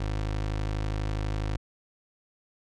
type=tone; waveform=25% pulse; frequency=52.2 Hz; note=G#1; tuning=10 cents sharp; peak=-24 dBFS; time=0-1.57 s; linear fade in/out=5 ms; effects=low-pass 6000 Hz 12 dB/octave